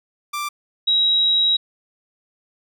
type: tone pair in turn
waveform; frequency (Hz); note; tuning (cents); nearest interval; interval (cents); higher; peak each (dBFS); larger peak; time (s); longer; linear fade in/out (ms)
sawtooth / sine; 1178 / 3843; D6 / B7; +5 / -48; octave + minor sixth; 2047; second; -20 / -14; second; 0.33-0.49 / 0.87-1.57; second; 10
effects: none